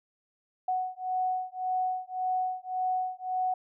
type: beating tone pair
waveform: sine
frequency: 740 / 741.8 Hz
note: F#5 / F#5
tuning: 0 / +4 cents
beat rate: 1.8 Hz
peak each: -31 dBFS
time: 0.68-3.54 s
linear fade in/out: 5 ms
effects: none